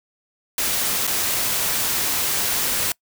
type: noise with dropouts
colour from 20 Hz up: white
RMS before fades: -22 dBFS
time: 0.58-2.92 s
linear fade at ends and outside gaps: 2 ms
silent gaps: 1.069-1.075 s
effects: noise-tail reverb RT60 0.1 s tail -25 dB re dry